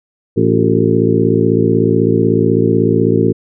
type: harmonic tone with a mistuned harmonic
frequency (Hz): 56.1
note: A1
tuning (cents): +34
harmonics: 2 / 3 / 4 / 5 / 6 / 7 / 8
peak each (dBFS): -17 / -17 / -17 / -17 / -17 / -17 / -17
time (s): 0.36-3.33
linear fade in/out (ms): 20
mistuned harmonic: 6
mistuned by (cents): +91
effects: none